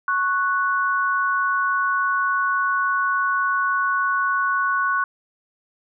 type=tone pair together; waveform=sine; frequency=1103.5 / 1480 Hz; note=C#6 / F#6; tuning=-8 / 0 cents; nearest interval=perfect fourth; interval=508 cents; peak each=-21 dBFS; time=0.08-5.04 s; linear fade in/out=2 ms; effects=none